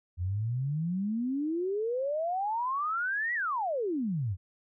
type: exponential two-way sweep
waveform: sine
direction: up then down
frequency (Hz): 84.8 to 1975.5 to 84.8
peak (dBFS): -28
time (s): 0.17-4.37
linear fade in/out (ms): 50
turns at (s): 3.34
effects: none